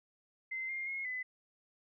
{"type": "tone with pitch steps", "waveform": "sine", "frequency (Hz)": [2069, 2117, 2159, 2012], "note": ["C7", "C7", "C#7", "B6"], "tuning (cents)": [-20, 20, -46, 32], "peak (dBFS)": -36, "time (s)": [0.51, 1.23], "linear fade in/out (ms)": 10, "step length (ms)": 180, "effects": []}